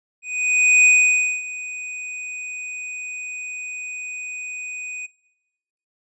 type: tone with ADSR envelope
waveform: square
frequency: 2489 Hz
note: D#7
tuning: in tune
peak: -10 dBFS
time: 0.22-5.07 s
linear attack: 630 ms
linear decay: 570 ms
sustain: -19 dB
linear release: 18 ms
effects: noise-tail reverb RT60 1.0 s tail -22 dB re dry + resampled to 22050 Hz